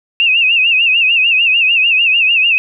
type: tone with vibrato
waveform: sine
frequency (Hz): 2662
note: E7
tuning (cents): +16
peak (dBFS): -8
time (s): 0.2-2.58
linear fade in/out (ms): 0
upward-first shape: sine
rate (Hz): 6.7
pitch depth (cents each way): 110
effects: none